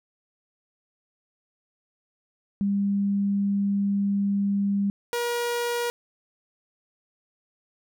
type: tone pair in turn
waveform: sine / sawtooth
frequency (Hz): 200 / 477.5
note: G3 / A#4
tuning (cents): +35 / +42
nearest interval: octave + minor third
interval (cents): 1507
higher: second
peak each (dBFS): -21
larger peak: neither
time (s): 2.61-4.9 / 5.13-5.9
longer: first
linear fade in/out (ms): 0
effects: none